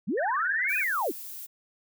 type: linear two-way sweep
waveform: sine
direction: up then down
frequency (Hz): 145.8 to 2537 to 220.5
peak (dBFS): -25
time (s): 0.07-1.12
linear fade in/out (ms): 20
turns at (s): 0.78
type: tone with vibrato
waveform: sine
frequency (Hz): 1661.2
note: G#6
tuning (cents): 0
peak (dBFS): -31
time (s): 0.17-0.84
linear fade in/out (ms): 10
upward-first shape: sine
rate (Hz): 18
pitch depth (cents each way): 190
type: noise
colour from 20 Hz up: violet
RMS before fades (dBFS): -40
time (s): 0.68-1.47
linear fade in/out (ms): 20
effects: none